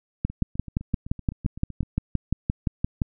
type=two click trains; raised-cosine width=5 ms; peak=-24 / -10 dBFS; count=13 / 17; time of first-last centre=0.3-1.831 / 0.25-3.018 s; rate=7.84 / 5.78 Hz; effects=none